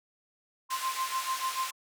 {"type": "tone with tremolo", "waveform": "sine", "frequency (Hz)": 1046.5, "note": "C6", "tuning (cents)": 0, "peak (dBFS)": -27, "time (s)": [0.69, 1.72], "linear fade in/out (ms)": 50, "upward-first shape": "sine", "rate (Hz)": 6.8, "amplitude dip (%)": 90}
{"type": "band-pass noise", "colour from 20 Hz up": "pink", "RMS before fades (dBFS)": -38, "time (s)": [0.7, 1.71], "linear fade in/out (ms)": 10, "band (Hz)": [1500, 13000], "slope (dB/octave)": 12}
{"effects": []}